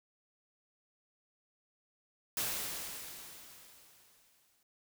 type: noise with exponential decay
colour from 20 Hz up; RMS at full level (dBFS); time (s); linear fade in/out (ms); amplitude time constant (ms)
white; -34; 2.37-4.63; 2; 490
effects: none